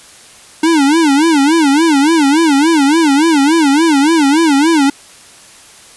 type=tone with vibrato; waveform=square; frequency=302.5 Hz; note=D#4; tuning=49 cents flat; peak=-8 dBFS; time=0.63-4.9 s; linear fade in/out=5 ms; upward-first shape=sine; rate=3.5 Hz; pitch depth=180 cents each way; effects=white hiss -39 dBFS RMS until 5.96 s + resampled to 24000 Hz